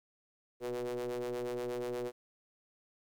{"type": "ring-modulated tone", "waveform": "square", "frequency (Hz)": 61.74, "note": "B1", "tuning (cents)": 0, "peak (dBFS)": -33, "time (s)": [0.6, 2.12], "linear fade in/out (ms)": 50, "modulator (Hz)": 428, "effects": ["12-bit"]}